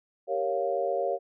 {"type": "chord", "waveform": "sine", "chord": "G half-diminished seventh", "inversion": "none", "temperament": "equal", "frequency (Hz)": [392, 466.2, 554.4, 698.5], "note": ["G4", "Bb4", "Db5", "F5"], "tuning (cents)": [0, 0, 0, 0], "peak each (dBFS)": [-33, -32, -29, -31], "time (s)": [0.27, 1.19], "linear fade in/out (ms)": 50, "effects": []}